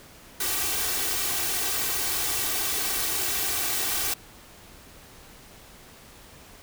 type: noise with comb filter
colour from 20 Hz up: white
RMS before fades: -27 dBFS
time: 0.4-4.14 s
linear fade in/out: 5 ms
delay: 2.6 ms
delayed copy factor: +0.7
effects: pink hiss -49 dBFS RMS until 6.62 s